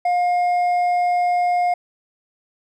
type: tone with hard clipping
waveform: sine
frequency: 711 Hz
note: F5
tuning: 31 cents sharp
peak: -17 dBFS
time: 0.05-1.74 s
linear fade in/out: 5 ms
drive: 4 dB
effects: none